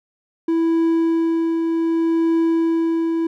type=tone with tremolo; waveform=triangle; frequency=329.6 Hz; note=E4; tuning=in tune; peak=-12 dBFS; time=0.48-3.27 s; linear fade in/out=5 ms; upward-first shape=triangle; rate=0.66 Hz; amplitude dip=35%; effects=none